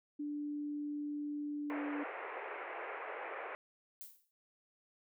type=tone with pitch glide; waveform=sine; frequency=293.7 to 291.7 Hz; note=D4 to D4; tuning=0 to -12 cents; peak=-37 dBFS; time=0.19-2.04 s; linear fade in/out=10 ms; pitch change=-12 cents; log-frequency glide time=1.58-1.87 s
type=band-pass noise; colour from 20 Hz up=pink; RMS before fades=-44 dBFS; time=1.7-3.55 s; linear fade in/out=0 ms; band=390 to 2400 Hz; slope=48 dB/octave
type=noise with exponential decay; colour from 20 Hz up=violet; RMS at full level=-46 dBFS; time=4.01-4.31 s; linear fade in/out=0 ms; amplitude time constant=65 ms
effects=none